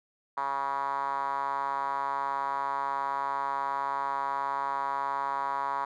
5% pulse tone with band-pass filter, 138.59 Hz, C#3, in tune, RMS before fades -31 dBFS, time 0.37-5.85 s, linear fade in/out 5 ms, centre 1000 Hz, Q 5.2, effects none

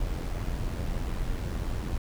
brown noise with amplitude modulation, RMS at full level -28 dBFS, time 0-1.98 s, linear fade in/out 5 ms, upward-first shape sine, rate 87.1 Hz, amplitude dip 55%, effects none

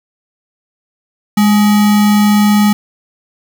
sine tone with sample-and-hold, 207.3 Hz, G#3, 3 cents flat, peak -6 dBFS, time 1.37-2.73 s, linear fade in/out 5 ms, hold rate 1050 Hz, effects none

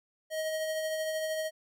square tone with tremolo, 630 Hz, D#5, 21 cents sharp, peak -30 dBFS, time 0.3-1.51 s, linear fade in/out 50 ms, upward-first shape triangle, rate 13 Hz, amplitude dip 35%, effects none

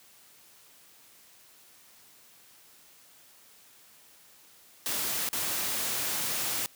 white noise with dropouts, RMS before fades -31 dBFS, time 4.86-6.66 s, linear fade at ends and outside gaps 0 ms, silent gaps 5.289-5.33 s, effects white hiss -57 dBFS RMS until 6.75 s + high-pass 80 Hz 12 dB/octave

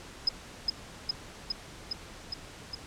sine tone with echo, 5070 Hz, D#8, 32 cents sharp, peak -20 dBFS, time 0.27-0.29 s, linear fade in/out 5 ms, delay 410 ms, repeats 6, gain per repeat -2 dB, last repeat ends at 2.75 s, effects pink hiss -47 dBFS RMS until 2.86 s + low-pass 8000 Hz 12 dB/octave

